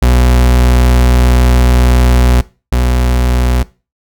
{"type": "tone pair in turn", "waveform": "40% pulse", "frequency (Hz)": [61.74, 61.74], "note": ["B1", "B1"], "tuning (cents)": [0, 0], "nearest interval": "unison", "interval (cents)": 0, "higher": "neither", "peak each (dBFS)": [-5, -8], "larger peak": "first", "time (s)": [[0.02, 2.41], [2.72, 3.63]], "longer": "first", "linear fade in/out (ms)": 5, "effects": ["noise-tail reverb RT60 0.3 s tail -19 dB re dry"]}